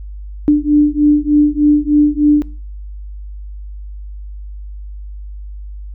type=beating tone pair; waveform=sine; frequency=294.4 / 297.7 Hz; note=D4 / D4; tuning=+4 / +24 cents; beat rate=3.3 Hz; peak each=-11 dBFS; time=0.48-2.42 s; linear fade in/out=0 ms; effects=noise-tail reverb RT60 0.4 s tail -22 dB re dry + added 50 Hz sine -26 dBFS peak until 5.94 s